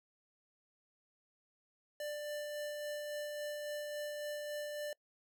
square tone with tremolo, 592 Hz, D5, 14 cents sharp, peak -39 dBFS, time 2-4.93 s, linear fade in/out 2 ms, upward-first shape sine, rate 3.6 Hz, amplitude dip 25%, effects noise-tail reverb RT60 0.1 s tail -25 dB re dry

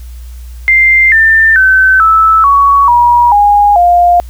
sine tone with pitch steps, 2093 / 1790.8 / 1532.2 / 1310.9 / 1121.6 / 959.6 / 821.1 / 702.5 Hz, C7 / A6 / G6 / E6 / C#6 / A#5 / G#5 / F5, 0 / +30 / -40 / -10 / +20 / +50 / -20 / +10 cents, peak -3 dBFS, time 0.68-4.2 s, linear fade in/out 0 ms, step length 440 ms, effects added 60 Hz sine -24 dBFS peak until 4.29 s + white hiss -43 dBFS RMS until 4.29 s

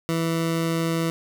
20% pulse tone, 164.81 Hz, E3, in tune, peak -17 dBFS, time 0.09-1.1 s, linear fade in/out 0 ms, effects none

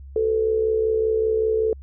sine tone with amplitude modulation, 440.6 Hz, A4, 2 cents sharp, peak -15 dBFS, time 0.16-1.73 s, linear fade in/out 2 ms, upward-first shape sine, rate 65.2 Hz, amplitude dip 60%, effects added 68 Hz sine -37 dBFS peak until 1.82 s

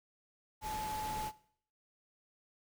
sine tone in noise, 860 Hz, A5, 40 cents flat, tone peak -38 dBFS, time 0.61-1.32 s, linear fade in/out 50 ms, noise pink, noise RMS -44 dBFS, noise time 0.61-1.32 s, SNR +3 dB, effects noise-tail reverb RT60 0.6 s tail -19 dB re dry

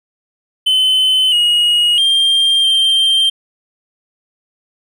triangle tone with pitch steps, 3047 / 2886 / 3189 / 3157 Hz, G7 / F#7 / G7 / G7, -50 / -44 / +29 / +12 cents, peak -8 dBFS, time 0.66-3.3 s, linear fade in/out 10 ms, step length 660 ms, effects none

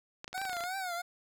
clicks, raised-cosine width 0.2 ms, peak -24 dBFS, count 11, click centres 0.244 / 0.279 / 0.33 / 0.379 / 0.416 / 0.453 / 0.496 / 0.531 / 0.568 / 0.607 / 0.638 s
25% pulse tone with vibrato, 731 Hz, F#5, 21 cents flat, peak -31 dBFS, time 0.34-1.02 s, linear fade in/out 10 ms, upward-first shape triangle, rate 2.9 Hz, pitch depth 130 cents each way
effects none

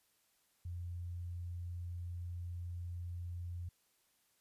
sine tone, 87.31 Hz, F2, in tune, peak -40 dBFS, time 0.65-3.69 s, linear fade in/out 5 ms, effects white hiss -75 dBFS RMS until 4.4 s + resampled to 32000 Hz

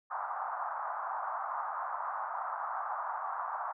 white band-pass noise, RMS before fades -37 dBFS, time 0.1-3.73 s, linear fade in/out 20 ms, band 720 to 1300 Hz, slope 48 dB/octave, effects none

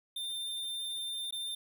square tone with dropouts, 3597 Hz, A7, 37 cents sharp, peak -36 dBFS, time 0.16-1.55 s, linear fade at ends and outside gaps 5 ms, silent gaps 1.308-1.324 s, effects none

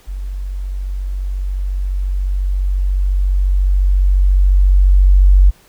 sine tone with level ramp, 47.13 Hz, F#1, 33 cents sharp, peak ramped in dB -21 to -4 dBFS, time 0.07-5.51 s, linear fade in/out 20 ms, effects pink hiss -49 dBFS RMS until 5.68 s

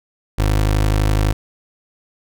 25% pulse tone, 51.91 Hz, G#1, in tune, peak -10 dBFS, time 0.38-1.33 s, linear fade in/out 10 ms, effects none

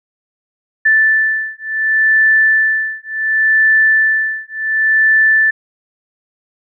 sine beating tone pair, 1759 / 1759.69 Hz, A6 / A6, -1 / 0 cents, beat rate 0.69 Hz, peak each -13 dBFS, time 0.85-5.51 s, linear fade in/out 10 ms, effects none

